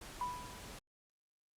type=noise; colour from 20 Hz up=pink; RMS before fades=-50 dBFS; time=0.01-0.79 s; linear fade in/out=5 ms
type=tone with exponential decay; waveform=sine; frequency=987.8 Hz; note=B5; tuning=in tune; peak=-33 dBFS; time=0.21-0.77 s; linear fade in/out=2 ms; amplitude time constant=120 ms
effects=low-pass 12000 Hz 12 dB/octave + Opus 48 kbps